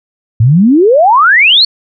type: exponential sweep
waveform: sine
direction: up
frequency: 104.5 to 4480 Hz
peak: -3 dBFS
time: 0.4-1.65 s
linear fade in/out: 5 ms
effects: none